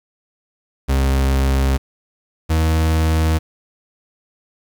40% pulse tone pair in turn, 67.1 / 79.8 Hz, C2 / D#2, +44 / +44 cents, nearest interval minor third, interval 300 cents, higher second, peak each -13 dBFS, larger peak neither, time 0.88-1.78 / 2.49-3.39 s, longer neither, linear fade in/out 20 ms, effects 8-bit

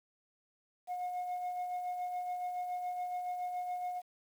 sine tone with tremolo, 721 Hz, F#5, 45 cents flat, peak -31 dBFS, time 0.87-4.02 s, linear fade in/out 50 ms, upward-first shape sine, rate 7.1 Hz, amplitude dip 45%, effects tanh soft clip ceiling -33 dBFS + 10-bit

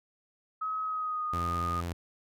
sine tone with pitch glide, 1275 to 1233 Hz, D#6 to D#6, +42 to -16 cents, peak -30 dBFS, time 0.61-1.81 s, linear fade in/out 10 ms, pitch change -58 cents, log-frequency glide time 0.83-1.29 s
sawtooth tone with vibrato, 85.8 Hz, F2, 30 cents flat, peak -29 dBFS, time 1.33-1.93 s, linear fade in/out 5 ms, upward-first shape sine, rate 10 Hz, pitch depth 14 cents each way
effects none

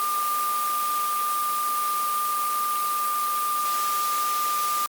sine tone in noise, 1200 Hz, D6, 37 cents sharp, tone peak -23 dBFS, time 0-4.86 s, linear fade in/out 0 ms, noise white, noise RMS -31 dBFS, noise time 0-4.86 s, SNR +5 dB, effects high-pass 300 Hz 12 dB/octave + Opus 32 kbps

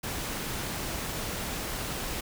pink noise, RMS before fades -34 dBFS, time 0.03-2.21 s, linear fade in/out 10 ms, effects none

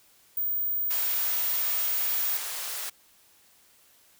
sine tone, 15070 Hz, A#9, 18 cents sharp, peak -25 dBFS, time 0.37-2.37 s, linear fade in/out 2 ms
white high-pass noise, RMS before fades -34 dBFS, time 0.9-2.9 s, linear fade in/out 10 ms, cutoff 600 Hz, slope 12 dB/octave
effects white hiss -60 dBFS RMS until 4.19 s

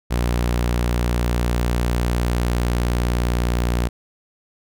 sawtooth tone, 59.8 Hz, A#1, 45 cents sharp, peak -14 dBFS, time 0.1-3.89 s, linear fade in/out 20 ms, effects none

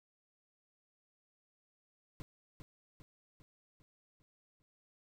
brown noise with echo, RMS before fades -44 dBFS, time 2.2-2.22 s, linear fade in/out 0 ms, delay 400 ms, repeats 6, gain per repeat -5 dB, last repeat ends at 4.62 s, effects none

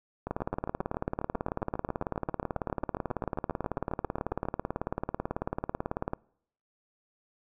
two click trains, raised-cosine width 1 ms, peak -16 / -20 dBFS, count 107 / 32, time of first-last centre 0.31-6.134 / 0.27-4.454 s, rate 18.2 / 7.41 Hz, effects noise-tail reverb RT60 0.7 s tail -26 dB re dry

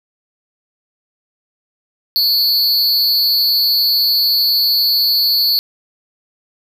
square tone with amplitude modulation, 4435 Hz, C#8, in tune, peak -8 dBFS, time 2.16-5.59 s, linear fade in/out 0 ms, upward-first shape sine, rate 287 Hz, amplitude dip 90%, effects none

